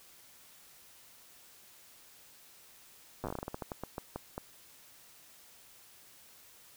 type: slowing click train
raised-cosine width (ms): 1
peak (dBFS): -23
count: 18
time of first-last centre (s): 3.24-4.379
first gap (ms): 8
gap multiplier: 1.23
effects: white hiss -58 dBFS RMS until 6.76 s